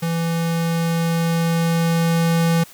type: tone with level ramp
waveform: square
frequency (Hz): 166.6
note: E3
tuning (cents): +19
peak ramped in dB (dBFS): -20 to -15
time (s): 0.02-2.64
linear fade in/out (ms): 10
effects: white hiss -44 dBFS RMS until 2.73 s